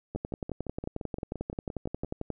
two click trains, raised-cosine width 2 ms, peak -19 / -23 dBFS, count 25 / 12, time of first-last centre 0.16-2.303 / 0.15-2.047 s, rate 11.2 / 5.8 Hz, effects none

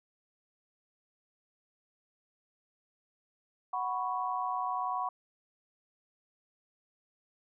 sine chord, F# suspended fourth, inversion none, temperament equal, 740 / 987.8 / 1108.7 Hz, F#5 / B5 / C#6, 0 / 0 / 0 cents, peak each -35 / -35 / -35 dBFS, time 3.73-5.09 s, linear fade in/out 5 ms, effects none

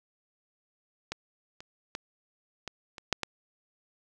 clicks, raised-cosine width 0.2 ms, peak -16 / -27 / -17 / -19 / -25 / -7 / -13 dBFS, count 7, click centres 1.12 / 1.605 / 1.951 / 2.677 / 2.982 / 3.127 / 3.233 s, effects none

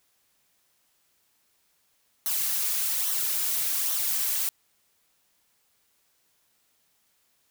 blue noise with flanger, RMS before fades -27 dBFS, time 2.26-4.49 s, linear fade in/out 0 ms, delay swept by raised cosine 0.41 to 3.81 ms, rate 1.2 Hz, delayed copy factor -0.55, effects white hiss -69 dBFS RMS until 7.5 s

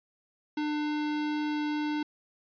square tone, 299.8 Hz, D4, 36 cents sharp, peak -29 dBFS, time 0.57-2.03 s, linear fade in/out 5 ms, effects resampled to 11025 Hz

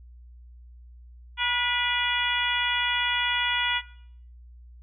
harmonic tone with a mistuned harmonic, 482.7 Hz, B4, 40 cents flat, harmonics 2 / 3 / 4 / 5 / 6 / 7, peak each -30 / -30 / -30 / -30 / -30 / -30 dBFS, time 1.37-3.82 s, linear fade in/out 50 ms, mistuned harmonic 4, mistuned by +40 cents, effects noise-tail reverb RT60 0.6 s tail -17 dB re dry + added 60 Hz sine -45 dBFS peak until 4.82 s

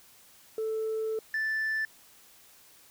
sine tone pair in turn, 440 / 1760 Hz, A4 / A6, 0 / 0 cents, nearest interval 2 octaves, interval 2400 cents, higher second, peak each -27 / -25 dBFS, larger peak second, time 0.58-1.19 / 1.34-1.85 s, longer first, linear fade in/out 2 ms, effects tanh soft clip ceiling -26 dBFS + white hiss -57 dBFS RMS until 2.9 s

